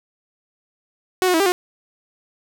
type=tone with pitch steps; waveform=sawtooth; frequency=370.4 / 362.2 / 323.8 / 396.5 / 359.6 Hz; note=F#4 / F#4 / E4 / G4 / F#4; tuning=+2 / -37 / -31 / +20 / -49 cents; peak=-11 dBFS; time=1.22-1.52 s; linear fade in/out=0 ms; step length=60 ms; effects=none